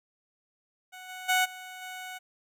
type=tone with level steps; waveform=15% pulse; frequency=740 Hz; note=F#5; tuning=in tune; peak=-37 / -33 / -16 / -35 / -32 dBFS; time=0.92-2.19 s; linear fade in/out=20 ms; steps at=1.08 / 1.28 / 1.44 / 1.81 s; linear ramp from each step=20 ms; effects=none